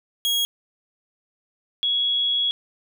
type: tone pair in turn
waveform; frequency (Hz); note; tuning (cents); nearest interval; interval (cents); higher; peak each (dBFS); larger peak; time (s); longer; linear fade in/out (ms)
40% pulse / sine; 3300 / 3342; G#7 / G#7; -12 / +10; unison; 22; second; -19; neither; 0.25-0.45 / 1.83-2.51; second; 0
effects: none

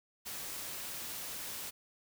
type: noise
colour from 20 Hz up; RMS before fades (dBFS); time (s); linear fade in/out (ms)
white; -42; 0.25-1.71; 20
effects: none

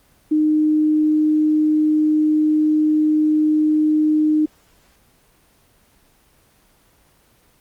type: tone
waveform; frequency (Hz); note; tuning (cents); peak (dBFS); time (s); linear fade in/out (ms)
sine; 306.8; D#4; -24; -13; 0.31-4.46; 10
effects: pink hiss -56 dBFS RMS until 7.6 s + Opus 24 kbps

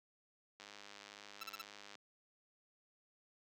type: click train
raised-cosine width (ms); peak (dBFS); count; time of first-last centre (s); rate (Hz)
0.2; -35; 139; 0.6-1.953; 102
type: tone bursts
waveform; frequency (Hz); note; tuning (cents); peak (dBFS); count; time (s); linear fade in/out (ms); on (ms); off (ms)
15% pulse; 1331; E6; +16; -37; 4; 1.41-1.617; 5; 24; 37
effects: high-pass 200 Hz 12 dB/octave

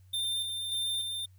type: tone with tremolo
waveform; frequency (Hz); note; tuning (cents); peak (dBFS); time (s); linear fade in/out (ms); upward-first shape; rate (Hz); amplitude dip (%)
square; 3596; A7; +37; -30; 0.13-1.26; 10; square; 1.7; 35
effects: added 93 Hz sine -54 dBFS peak until 1.38 s + white hiss -73 dBFS RMS until 1.38 s

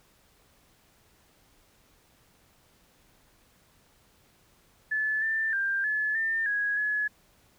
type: tone with pitch steps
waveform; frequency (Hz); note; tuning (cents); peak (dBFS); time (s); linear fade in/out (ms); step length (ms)
sine; 1732 / 1779 / 1589 / 1719 / 1799 / 1660 / 1698; A6 / A6 / G6 / A6 / A6 / G#6 / G#6; -28 / +19 / +23 / -41 / +38 / -1 / +38; -25; 4.91-7.08; 10; 310
effects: pink hiss -63 dBFS RMS until 7.58 s

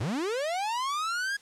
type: linear sweep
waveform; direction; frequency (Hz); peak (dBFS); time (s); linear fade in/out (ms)
45% pulse; up; 86.4 to 1665; -28; 0-1.37; 10
effects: white hiss -57 dBFS RMS until 1.41 s + low-pass 8000 Hz 12 dB/octave

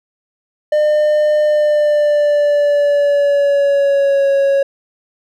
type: tone with pitch glide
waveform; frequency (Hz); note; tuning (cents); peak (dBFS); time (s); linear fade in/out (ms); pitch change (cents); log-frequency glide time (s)
triangle; 603 to 553; D5 to C#5; +46 to -4; -8; 0.72-4.63; 5; -150; 1.43-4.28
effects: none

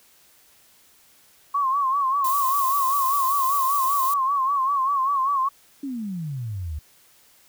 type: tone with vibrato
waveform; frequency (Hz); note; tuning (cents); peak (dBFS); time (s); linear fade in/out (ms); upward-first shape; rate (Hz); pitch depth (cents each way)
sine; 1094; C#6; -23; -19; 1.54-5.49; 10; sine; 5.1; 89
type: noise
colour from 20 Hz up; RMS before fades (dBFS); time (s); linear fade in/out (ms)
violet; -29; 2.24-4.14; 5
type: exponential sweep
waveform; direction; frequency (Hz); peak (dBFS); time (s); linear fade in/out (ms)
sine; down; 288.1 to 71.1; -27; 5.83-6.79; 5
effects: white hiss -56 dBFS RMS until 7.48 s

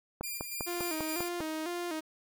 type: click train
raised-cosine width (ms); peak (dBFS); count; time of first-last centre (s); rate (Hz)
1; -21; 7; 0.21-1.405; 5.02
type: tone with tremolo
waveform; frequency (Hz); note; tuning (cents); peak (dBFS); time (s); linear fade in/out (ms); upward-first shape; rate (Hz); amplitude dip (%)
5% pulse; 2398; D7; +36; -26; 0.23-1.29; 10; square; 3.5; 35
type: tone with vibrato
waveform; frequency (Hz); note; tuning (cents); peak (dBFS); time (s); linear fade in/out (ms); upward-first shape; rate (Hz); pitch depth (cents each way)
sawtooth; 331.3; E4; +9; -30; 0.66-2.01; 20; square; 2; 93
effects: 10-bit

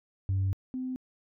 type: tone pair in turn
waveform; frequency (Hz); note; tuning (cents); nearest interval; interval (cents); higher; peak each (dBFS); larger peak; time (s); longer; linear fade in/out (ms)
sine; 96.1 / 256.6; G2 / C4; -34 / -34; octave + perfect fourth; 1700; second; -23 / -31; first; 0.29-0.53 / 0.74-0.96; first; 0
effects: tanh soft clip ceiling -23 dBFS

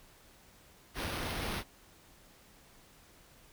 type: noise with sample-and-hold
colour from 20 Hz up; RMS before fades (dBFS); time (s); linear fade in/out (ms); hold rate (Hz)
pink; -37; 0.94-1.64; 50; 7350
effects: pink hiss -60 dBFS RMS until 3.52 s

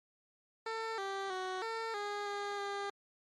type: tone with pitch steps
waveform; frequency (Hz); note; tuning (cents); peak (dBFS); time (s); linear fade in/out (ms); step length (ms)
15% pulse; 448.2 / 391 / 372.3 / 451.5 / 410.6 / 406.4 / 401.6; A4 / G4 / F#4 / A4 / G#4 / G#4 / G4; +32 / -4 / +11 / +45 / -20 / -38 / +42; -30; 0.66-2.9; 5; 320
effects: low-pass 5000 Hz 12 dB/octave + MP3 64 kbps

